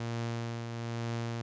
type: tone with tremolo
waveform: sawtooth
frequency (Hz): 116.54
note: A#2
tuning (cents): 0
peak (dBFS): -28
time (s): 0-1.42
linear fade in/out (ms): 5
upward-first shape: triangle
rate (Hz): 1.1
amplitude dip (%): 45
effects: resampled to 16000 Hz